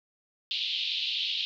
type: band-pass noise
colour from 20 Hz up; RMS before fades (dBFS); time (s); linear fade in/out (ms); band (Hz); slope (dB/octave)
white; -31; 0.51-1.45; 0; 2800 to 4000; 48
effects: none